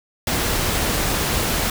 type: noise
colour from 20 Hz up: pink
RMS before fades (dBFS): -21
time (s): 0.27-1.7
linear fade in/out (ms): 2
effects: none

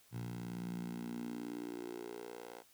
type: tone with high-pass filter sweep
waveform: 10% pulse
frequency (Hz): 59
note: A#1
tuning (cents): +22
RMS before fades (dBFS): -44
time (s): 0.11-2.64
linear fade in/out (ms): 50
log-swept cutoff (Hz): 120 to 560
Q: 4.4
effects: white hiss -66 dBFS RMS until 2.73 s

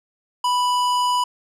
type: tone with hard clipping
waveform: sine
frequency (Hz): 987.8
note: B5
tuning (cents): 0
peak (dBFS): -19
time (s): 0.44-1.24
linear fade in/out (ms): 5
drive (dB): 15
effects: none

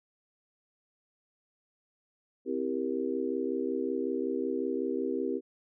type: chord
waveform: sine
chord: C dominant seventh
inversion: none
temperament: just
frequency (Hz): 261.6 / 327 / 392.4 / 470.9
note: C4 / E4 / G4 / Bb4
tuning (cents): 0 / -14 / +2 / +18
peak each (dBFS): -34 / -35 / -33 / -36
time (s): 2.45-5.41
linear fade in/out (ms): 50
effects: none

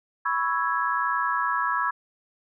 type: chord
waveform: sine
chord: C# minor seventh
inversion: third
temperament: equal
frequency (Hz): 987.8 / 1108.7 / 1318.5 / 1661.2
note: B5 / C#6 / E6 / G#6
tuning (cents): 0 / 0 / 0 / 0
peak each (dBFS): -28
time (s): 0.25-1.91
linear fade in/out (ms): 10
effects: none

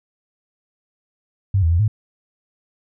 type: tone with pitch steps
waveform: sine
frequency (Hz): 97.5 / 82.1 / 85.1 / 107.3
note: G2 / E2 / F2 / A2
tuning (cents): -9 / -6 / -44 / -43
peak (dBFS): -13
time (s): 1.54-1.88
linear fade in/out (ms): 5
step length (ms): 85
effects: none

